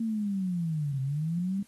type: linear two-way sweep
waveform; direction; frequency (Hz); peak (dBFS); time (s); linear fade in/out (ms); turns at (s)
sine; down then up; 230 to 130.81 to 202; -27; 0-1.63; 5; 1.01
effects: white hiss -62 dBFS RMS until 1.67 s + AAC 32 kbps